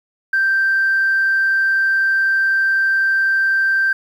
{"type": "tone", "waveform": "sine", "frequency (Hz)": 1568, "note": "G6", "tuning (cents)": 0, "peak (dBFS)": -12, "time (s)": [0.33, 3.93], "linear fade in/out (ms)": 5, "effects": ["tanh soft clip ceiling -9 dBFS", "8-bit"]}